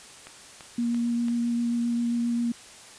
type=click train; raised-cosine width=0.3 ms; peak=-26 dBFS; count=4; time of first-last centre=0.27-1.284 s; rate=2.96 Hz
type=tone with vibrato; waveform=sine; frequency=236.5 Hz; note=A#3; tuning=25 cents sharp; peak=-23 dBFS; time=0.78-2.52 s; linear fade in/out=5 ms; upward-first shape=sine; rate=7.5 Hz; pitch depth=10 cents each way
effects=white hiss -47 dBFS RMS until 2.98 s + resampled to 22050 Hz